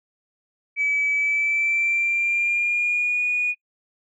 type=tone with pitch glide; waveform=sine; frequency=2292 to 2457 Hz; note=D7 to D#7; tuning=-43 to -22 cents; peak=-18 dBFS; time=0.76-3.55 s; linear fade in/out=50 ms; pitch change=+121 cents; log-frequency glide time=1.14-3.23 s; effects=noise-tail reverb RT60 0.1 s tail -24 dB re dry + tanh soft clip ceiling -14 dBFS